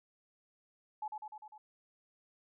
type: tone with echo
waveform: sine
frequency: 855 Hz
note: A5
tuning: 50 cents flat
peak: -36 dBFS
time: 1.02-1.08 s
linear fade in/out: 5 ms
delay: 100 ms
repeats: 5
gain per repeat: -3 dB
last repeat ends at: 1.58 s
effects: none